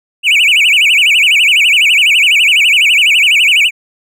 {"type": "tone with vibrato", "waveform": "triangle", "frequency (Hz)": 2579, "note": "E7", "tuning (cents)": -39, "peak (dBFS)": -4, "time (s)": [0.23, 3.71], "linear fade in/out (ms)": 50, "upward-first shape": "sine", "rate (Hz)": 12, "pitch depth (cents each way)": 260, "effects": []}